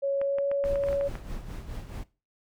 sine tone with pitch glide, 554.4 to 560.5 Hz, C#5 to C#5, 0 to +19 cents, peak -24 dBFS, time 0.02-1.09 s, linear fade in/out 20 ms, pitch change +19 cents, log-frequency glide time 0.19-0.48 s
clicks, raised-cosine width 0.5 ms, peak -24 dBFS, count 10, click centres 0.215 / 0.385 / 0.515 / 0.64 / 0.757 / 0.837 / 0.886 / 0.929 / 1.011 / 1.154 s
brown noise with tremolo, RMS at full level -35 dBFS, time 0.64-2.04 s, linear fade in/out 10 ms, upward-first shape sine, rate 4.7 Hz, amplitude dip 60%
effects noise-tail reverb RT60 0.3 s tail -19 dB re dry

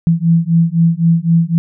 sine beating tone pair, 164.81 / 168.71 Hz, E3 / E3, 0 / +40 cents, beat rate 3.9 Hz, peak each -12 dBFS, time 0.07-1.58 s, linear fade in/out 0 ms, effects none

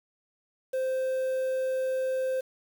triangle tone with quantisation, 521 Hz, C5, 7 cents flat, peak -24 dBFS, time 0.73-2.41 s, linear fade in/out 10 ms, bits 8, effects none

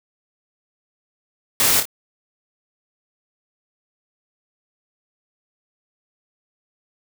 white noise with echo, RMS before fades -17 dBFS, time 1.6-1.8 s, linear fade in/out 0 ms, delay 27 ms, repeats 2, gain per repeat -7 dB, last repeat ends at 1.854 s, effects none

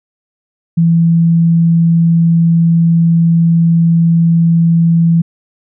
sine tone, 166.9 Hz, E3, 22 cents sharp, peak -6 dBFS, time 0.77-5.22 s, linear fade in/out 10 ms, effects none

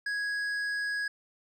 sine tone with hard clipping, 1661.2 Hz, G#6, in tune, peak -31 dBFS, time 0.06-1.08 s, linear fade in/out 5 ms, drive 7 dB, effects none

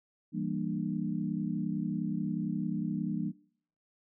sine chord, E half-diminished seventh, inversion none, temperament equal with one note detuned, 164.81 / 196 / 233.1 / 297.9 Hz, E3 / G3 / Bb3 / D4, 0 / 0 / 0 / +25 cents, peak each -36 / -35 / -36 / -37 dBFS, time 0.32-3.33 s, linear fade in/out 50 ms, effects noise-tail reverb RT60 0.6 s tail -23 dB re dry

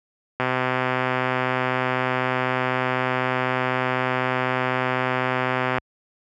click train, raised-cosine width 0.5 ms, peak -7 dBFS, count 690, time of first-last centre 0.4-5.783 s, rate 128 Hz, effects high-pass 60 Hz 12 dB/octave

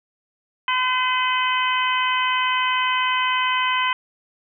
harmonic tone, 509 Hz, C5, 48 cents flat, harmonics 2 / 3 / 4 / 5 / 6, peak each -21 / -27 / -26 / -27 / -26 dBFS, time 0.68-3.93 s, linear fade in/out 2 ms, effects none

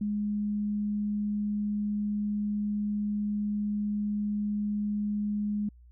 sine tone, 207.7 Hz, G#3, in tune, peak -27 dBFS, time 0.01-5.69 s, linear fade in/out 5 ms, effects added 60 Hz sine -51 dBFS peak until 5.91 s

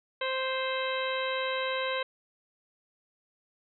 harmonic tone with a mistuned harmonic, 523.3 Hz, C5, in tune, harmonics 1 / 2 / 3 / 4 / 5 / 6 / 7, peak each -32 / -35 / -37 / -38 / -39 / -40 / -40 dBFS, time 0.21-2.03 s, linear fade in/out 5 ms, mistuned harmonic 7, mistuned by +91 cents, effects none

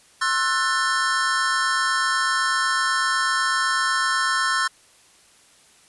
square chord, F# half-diminished seventh, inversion second, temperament just, 1065.6 / 1332 / 1480 / 1776 Hz, C6 / E6 / F#6 / A6, +31 / +18 / 0 / +16 cents, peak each -26 dBFS, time 0.21-4.68 s, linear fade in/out 10 ms, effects white hiss -54 dBFS RMS until 5.88 s + resampled to 24000 Hz

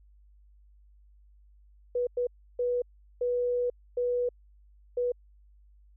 sine tone bursts at uneven times, 489.3 Hz, B4, 16 cents flat, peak -25 dBFS, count 6, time 1.95-2.07 / 2.17-2.27 / 2.59-2.82 / 3.21-3.7 / 3.97-4.29 / 4.97-5.12 s, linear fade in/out 5 ms, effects added 50 Hz sine -55 dBFS peak until 5.96 s

